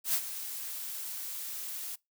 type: noise with ADSR envelope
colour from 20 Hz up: blue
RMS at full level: -27 dBFS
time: 0.04-1.96 s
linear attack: 97 ms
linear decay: 68 ms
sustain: -12 dB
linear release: 15 ms
effects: noise-tail reverb RT60 0.2 s tail -24 dB re dry